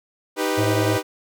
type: chord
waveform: sawtooth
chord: Eb augmented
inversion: none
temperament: equal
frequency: 311.1 / 392 / 493.9 Hz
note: Eb4 / G4 / B4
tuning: 0 / 0 / 0 cents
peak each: -21 dBFS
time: 0.36-1.03 s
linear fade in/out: 50 ms
type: harmonic tone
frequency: 107.1 Hz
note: A2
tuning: 46 cents flat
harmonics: 1 / 3 / 5 / 6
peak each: -22 / -27 / -29 / -30 dBFS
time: 0.57-0.98 s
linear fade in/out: 20 ms
effects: none